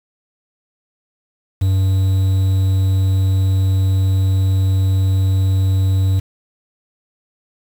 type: tone with quantisation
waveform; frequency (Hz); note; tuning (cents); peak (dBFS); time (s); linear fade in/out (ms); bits
triangle; 95.5; G2; -45; -10; 1.61-6.2; 10; 6
effects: none